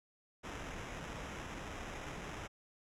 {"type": "noise with sample-and-hold", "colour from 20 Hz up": "pink", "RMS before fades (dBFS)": -45, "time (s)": [0.43, 2.48], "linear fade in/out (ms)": 20, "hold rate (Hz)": 4410, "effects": ["low-pass 8000 Hz 12 dB/octave"]}